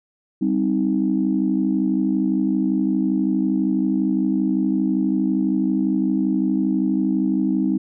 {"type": "chord", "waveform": "sine", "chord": "C minor", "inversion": "second", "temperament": "just", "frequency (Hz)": [196.22, 261.6, 314], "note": ["G3", "C4", "Eb4"], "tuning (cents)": [2, 0, 16], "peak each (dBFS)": -21, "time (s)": [0.41, 7.78], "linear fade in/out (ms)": 10, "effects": ["tanh soft clip ceiling -8 dBFS"]}